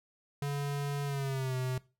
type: tone with pitch glide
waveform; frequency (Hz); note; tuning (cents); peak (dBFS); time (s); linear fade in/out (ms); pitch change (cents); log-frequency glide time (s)
square; 142.5 to 128.43; C#3 to C3; +48 to -32; -32; 0.42-1.78; 2; -180; 1.05-1.56
effects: noise-tail reverb RT60 0.3 s tail -20 dB re dry